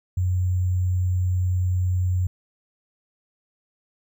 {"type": "tone with sample-and-hold", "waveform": "sine", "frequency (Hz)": 91, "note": "F#2", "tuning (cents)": -28, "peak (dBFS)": -19, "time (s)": [0.17, 2.27], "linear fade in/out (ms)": 5, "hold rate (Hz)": 7350, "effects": []}